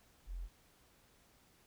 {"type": "tone", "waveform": "sine", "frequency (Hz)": 43.65, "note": "F1", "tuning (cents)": 0, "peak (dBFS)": -40, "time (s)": [0.26, 0.49], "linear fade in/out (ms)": 50, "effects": ["pink hiss -68 dBFS RMS until 1.66 s"]}